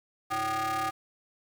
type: ring-modulated tone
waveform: 45% pulse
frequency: 225.5 Hz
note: A3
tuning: 43 cents sharp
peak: -25 dBFS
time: 0.3-0.91 s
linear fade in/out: 20 ms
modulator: 997 Hz
effects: 9-bit